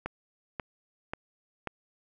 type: click train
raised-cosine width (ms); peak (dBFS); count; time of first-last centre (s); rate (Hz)
0.5; -18; 4; 0.06-1.673; 1.86
effects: none